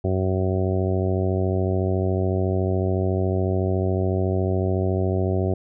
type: harmonic tone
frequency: 93.9 Hz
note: F#2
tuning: 26 cents sharp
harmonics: 1 / 2 / 3 / 4 / 5 / 6 / 7 / 8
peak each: -22 / -28 / -31 / -26 / -33 / -33 / -31 / -38 dBFS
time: 0.04-5.54 s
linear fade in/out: 5 ms
effects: none